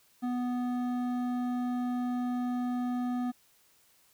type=tone with hard clipping; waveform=triangle; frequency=246.9 Hz; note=B3; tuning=in tune; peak=-31 dBFS; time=0.22-3.32 s; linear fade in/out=20 ms; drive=14 dB; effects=white hiss -65 dBFS RMS until 4.13 s